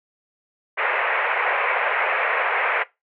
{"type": "band-pass noise", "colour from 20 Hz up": "white", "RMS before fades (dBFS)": -22, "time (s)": [0.77, 2.84], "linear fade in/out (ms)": 20, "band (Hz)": [450, 2400], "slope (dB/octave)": 48, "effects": ["noise-tail reverb RT60 0.2 s tail -19 dB re dry"]}